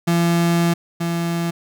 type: tone pair in turn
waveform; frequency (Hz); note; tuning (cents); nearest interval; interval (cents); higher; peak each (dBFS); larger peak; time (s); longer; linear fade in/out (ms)
35% pulse; 170 / 169.31; F3 / E3; -46 / +47; unison; 7; first; -13 / -18; first; 0.07-0.74 / 1-1.51; first; 10
effects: none